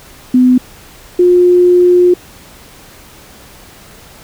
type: tone pair in turn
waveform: sine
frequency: 252.2 / 356.7 Hz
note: B3 / F4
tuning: +36 / +37 cents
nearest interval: tritone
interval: 601 cents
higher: second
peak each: -4 dBFS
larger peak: neither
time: 0.34-0.58 / 1.19-2.14 s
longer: second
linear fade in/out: 5 ms
effects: pink hiss -38 dBFS RMS until 4.23 s